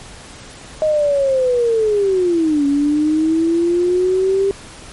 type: linear two-way sweep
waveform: sine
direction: down then up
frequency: 627 to 280 to 396.3 Hz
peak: -12 dBFS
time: 0.82-4.51 s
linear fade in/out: 0 ms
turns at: 2.66 s
effects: pink hiss -37 dBFS RMS until 4.92 s + MP3 48 kbps